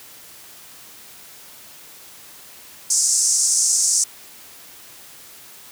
white band-pass noise, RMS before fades -18 dBFS, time 2.9-4.04 s, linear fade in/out 5 ms, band 5500 to 8900 Hz, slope 48 dB/octave, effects white hiss -43 dBFS RMS until 5.71 s + high-pass 60 Hz 12 dB/octave

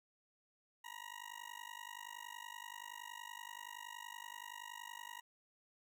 20% pulse tone with amplitude modulation, 952 Hz, A#5, 36 cents sharp, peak -39 dBFS, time 0.84-5.21 s, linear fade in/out 10 ms, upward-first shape sine, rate 50.6 Hz, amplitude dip 100%, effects none

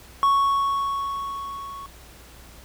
triangle tone with level ramp, 1109 Hz, C#6, in tune, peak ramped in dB -13 to -33 dBFS, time 0.23-1.86 s, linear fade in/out 0 ms, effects added 60 Hz sine -48 dBFS peak until 2.64 s + pink hiss -48 dBFS RMS until 2.64 s

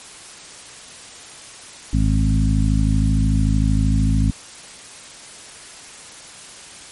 harmonic tone with a mistuned harmonic, 53.2 Hz, G#1, 42 cents sharp, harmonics 1 / 2 / 3 / 4 / 5, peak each -17 / -20 / -22 / -23 / -24 dBFS, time 1.93-4.31 s, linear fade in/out 5 ms, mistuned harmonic 1, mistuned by +38 cents, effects white hiss -39 dBFS RMS until 6.91 s + MP3 48 kbps

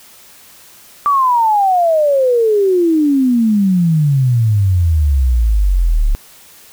sine exponential sweep, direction down, 1174.7 to 34.46 Hz, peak -9 dBFS, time 1.06-6.15 s, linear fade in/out 0 ms, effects white hiss -42 dBFS RMS until 6.72 s

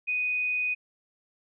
sine tone, 2489 Hz, D#7, in tune, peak -25 dBFS, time 0.07-0.75 s, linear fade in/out 20 ms, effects none

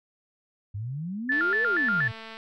sine exponential two-way sweep, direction up then down, 96.4 to 493.9 to 104.6 Hz, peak -30 dBFS, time 0.74-2.12 s, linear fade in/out 10 ms, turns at 1.65 s
sine tone with vibrato, 1566 Hz, G6, 2 cents flat, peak -22 dBFS, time 1.29-2.08 s, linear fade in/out 5 ms, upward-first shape square, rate 4.2 Hz, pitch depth 190 cents each way
click train, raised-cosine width 0.3 ms, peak -26 dBFS, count 235, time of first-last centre 1.32-2.369 s, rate 223 Hz
effects none

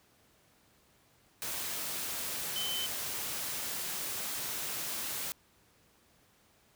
sine tone in noise, 3066 Hz, G7, 39 cents flat, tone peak -34 dBFS, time 2.56-2.86 s, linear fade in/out 0 ms, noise white, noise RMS -37 dBFS, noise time 1.42-5.32 s, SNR 0 dB, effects pink hiss -66 dBFS RMS until 6.75 s + high-pass 60 Hz 12 dB/octave

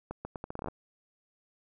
accelerating click train, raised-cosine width 1 ms, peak -23 dBFS, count 12, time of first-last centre 0.11-0.684 s, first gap 140 ms, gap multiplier 0.77, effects none

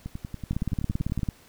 two click trains, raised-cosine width 5 ms, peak -21 / -14 dBFS, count 13 / 15, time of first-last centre 0.06-1.192 / 0.51-1.288 s, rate 10.6 / 18 Hz, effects pink hiss -55 dBFS RMS until 1.48 s

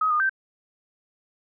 sine tone with pitch steps, 1266 / 1221 / 1559 Hz, D#6 / D#6 / G6, +30 / -33 / -10 cents, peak -19 dBFS, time 0.01-0.295 s, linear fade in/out 5 ms, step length 95 ms, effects none

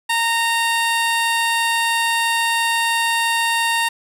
15% pulse tone, 923 Hz, A#5, 17 cents flat, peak -10 dBFS, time 0.09-3.89 s, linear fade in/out 10 ms, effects resampled to 32000 Hz + 7-bit

